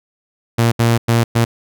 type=tone bursts at uneven times; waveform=sawtooth; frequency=116.54 Hz; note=A#2; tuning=in tune; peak=-7 dBFS; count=4; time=0.58-0.72 / 0.79-0.98 / 1.08-1.24 / 1.35-1.45 s; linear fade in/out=10 ms; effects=none